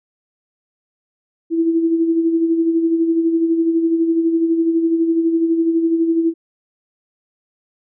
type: tone with tremolo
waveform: sine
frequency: 330 Hz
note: E4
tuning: 2 cents sharp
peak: -11 dBFS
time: 1.5-6.34 s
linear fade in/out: 50 ms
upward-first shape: sine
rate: 12 Hz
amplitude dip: 50%
effects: none